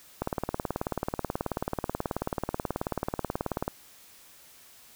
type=click train; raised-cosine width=1 ms; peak=-14 dBFS; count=65; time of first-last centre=0.22-3.679 s; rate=18.5 Hz; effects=white hiss -54 dBFS RMS until 4.95 s